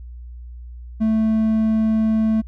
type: tone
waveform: triangle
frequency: 220 Hz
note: A3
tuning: in tune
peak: -13 dBFS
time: 1-2.42 s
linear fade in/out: 20 ms
effects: added 60 Hz sine -33 dBFS peak until 2.47 s